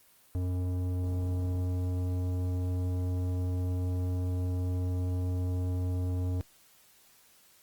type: tone with tanh clipping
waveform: triangle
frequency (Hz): 90.5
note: F#2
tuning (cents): -38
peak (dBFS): -30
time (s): 0.35-6.41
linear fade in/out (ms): 0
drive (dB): 18
effects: white hiss -61 dBFS RMS until 7.62 s + Opus 24 kbps